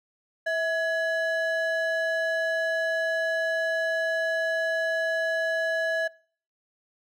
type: ring-modulated tone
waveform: triangle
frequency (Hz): 1167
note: D6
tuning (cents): -11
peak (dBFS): -19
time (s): 0.46-6.08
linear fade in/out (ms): 10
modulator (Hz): 516
effects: noise-tail reverb RT60 0.5 s tail -24 dB re dry